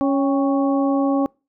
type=harmonic tone with a mistuned harmonic; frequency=277.2 Hz; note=C#4; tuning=in tune; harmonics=1 / 2 / 3 / 4; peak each=-17 / -23 / -27 / -29 dBFS; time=0.01-1.26 s; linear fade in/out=0 ms; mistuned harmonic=3; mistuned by=-69 cents; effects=noise-tail reverb RT60 0.3 s tail -26 dB re dry